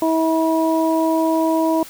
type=harmonic tone; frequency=322.8 Hz; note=E4; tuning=36 cents flat; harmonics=1 / 2 / 3; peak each=-17 / -20 / -22 dBFS; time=0.02-1.83 s; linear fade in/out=2 ms; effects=white hiss -39 dBFS RMS until 1.89 s